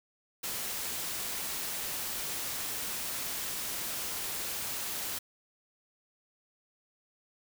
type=noise; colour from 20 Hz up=white; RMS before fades=-36 dBFS; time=0.43-5.19 s; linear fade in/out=10 ms; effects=none